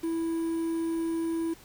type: tone with quantisation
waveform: triangle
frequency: 329.6 Hz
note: E4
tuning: in tune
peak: -25 dBFS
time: 0.03-1.54 s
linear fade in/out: 10 ms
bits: 8
effects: pink hiss -53 dBFS RMS until 1.64 s